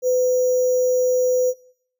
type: tone with sample-and-hold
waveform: sine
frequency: 504 Hz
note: B4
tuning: 35 cents sharp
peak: -15 dBFS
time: 0.02-1.54 s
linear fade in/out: 50 ms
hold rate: 6300 Hz
effects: noise-tail reverb RT60 0.6 s tail -20 dB re dry